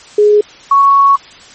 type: tone pair in turn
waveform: sine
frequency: 417.7 / 1110.9 Hz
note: G#4 / C#6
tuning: +10 / +3 cents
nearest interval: octave + perfect fourth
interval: 1693 cents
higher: second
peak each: -4 dBFS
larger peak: neither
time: 0.18-0.41 / 0.71-1.16 s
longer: second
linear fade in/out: 5 ms
effects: white hiss -37 dBFS RMS until 1.54 s + MP3 32 kbps